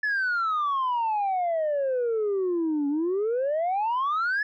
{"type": "exponential two-way sweep", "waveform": "sine", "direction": "down then up", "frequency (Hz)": [1737, 280, 1737], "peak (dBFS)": -21, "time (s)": [0.03, 4.43], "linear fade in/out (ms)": 5, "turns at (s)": 2.88, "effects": ["tanh soft clip ceiling -21 dBFS"]}